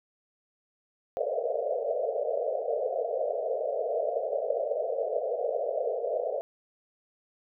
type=band-pass noise; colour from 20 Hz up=white; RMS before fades=-30 dBFS; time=1.17-6.41 s; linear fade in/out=0 ms; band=440 to 680 Hz; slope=96 dB/octave; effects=none